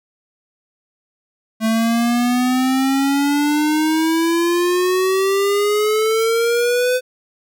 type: exponential sweep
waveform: square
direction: up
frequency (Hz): 220 to 508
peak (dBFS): -15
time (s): 1.6-7.01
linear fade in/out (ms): 50
effects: none